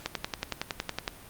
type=click train; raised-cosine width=0.2 ms; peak=-12 dBFS; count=12; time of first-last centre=0.06-1.079 s; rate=10.8 Hz; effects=pink hiss -49 dBFS RMS until 1.29 s + Opus 48 kbps